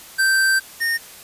square tone pair in turn, 1561 / 1837.8 Hz, G6 / A#6, -8 / -25 cents, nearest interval minor third, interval 283 cents, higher second, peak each -15 / -19 dBFS, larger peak first, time 0.18-0.6 / 0.8-0.98 s, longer first, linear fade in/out 20 ms, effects white hiss -41 dBFS RMS until 1.23 s + resampled to 32000 Hz

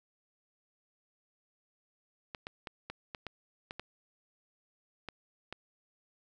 clicks, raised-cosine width 0.3 ms, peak -24 dBFS, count 10, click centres 2.348 / 2.469 / 2.672 / 2.9 / 3.148 / 3.267 / 3.709 / 3.796 / 5.087 / 5.526 s, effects none

